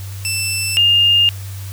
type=tone pair in turn; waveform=15% pulse / sine; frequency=2662 / 2820 Hz; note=E7 / F7; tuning=+16 / +16 cents; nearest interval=minor second; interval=100 cents; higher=second; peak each=-11 / -9 dBFS; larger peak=second; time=0.25-0.77 / 0.77-1.29 s; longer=neither; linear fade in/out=0 ms; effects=added 97 Hz sine -26 dBFS peak until 1.72 s + white hiss -38 dBFS RMS until 1.72 s